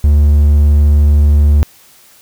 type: tone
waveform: triangle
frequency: 73.42 Hz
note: D2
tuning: in tune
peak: -3 dBFS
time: 0.04-1.63 s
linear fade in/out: 0 ms
effects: white hiss -44 dBFS RMS until 2.21 s